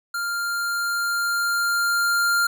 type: tone with level ramp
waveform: square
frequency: 1396.9 Hz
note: F6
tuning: in tune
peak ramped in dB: -25 to -18 dBFS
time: 0.14-2.47 s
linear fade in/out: 5 ms
effects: none